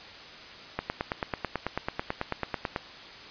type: click train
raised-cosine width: 0.5 ms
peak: -13 dBFS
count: 19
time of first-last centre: 0.79-2.762 s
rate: 9.13 Hz
effects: white hiss -45 dBFS RMS until 3.3 s + resampled to 11025 Hz